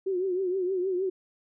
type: tone with vibrato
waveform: sine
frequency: 371.3 Hz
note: F#4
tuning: 6 cents sharp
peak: -25 dBFS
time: 0.06-1.1 s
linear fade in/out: 10 ms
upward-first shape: triangle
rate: 6.4 Hz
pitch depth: 100 cents each way
effects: none